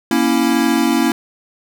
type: chord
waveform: square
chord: A# diminished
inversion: none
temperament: equal with one note detuned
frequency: 235.7 / 277.2 / 329.6 Hz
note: A#3 / C#4 / E4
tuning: +19 / 0 / 0 cents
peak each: -18 dBFS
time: 0.11-1.12 s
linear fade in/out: 2 ms
effects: none